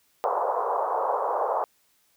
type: band-pass noise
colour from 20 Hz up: white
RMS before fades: -26 dBFS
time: 0.24-1.64 s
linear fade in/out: 0 ms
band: 450 to 1100 Hz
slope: 48 dB/octave
effects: white hiss -66 dBFS RMS until 2.16 s